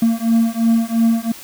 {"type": "beating tone pair", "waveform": "triangle", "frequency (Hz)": [227, 229.9], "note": ["A#3", "A#3"], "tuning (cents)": [-46, -24], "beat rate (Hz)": 2.9, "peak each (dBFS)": -14, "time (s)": [0.02, 1.32], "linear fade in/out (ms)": 5, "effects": ["white hiss -37 dBFS RMS until 1.43 s"]}